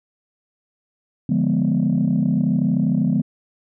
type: chord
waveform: sine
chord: D diminished seventh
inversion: none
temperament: equal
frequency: 146.83 / 174.61 / 207.7 / 246.9 Hz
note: D3 / F3 / Ab3 / Cb4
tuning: 0 / 0 / 0 / 0 cents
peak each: -22 / -20 / -20 / -20 dBFS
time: 1.29-3.22 s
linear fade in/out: 5 ms
effects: tanh soft clip ceiling -10 dBFS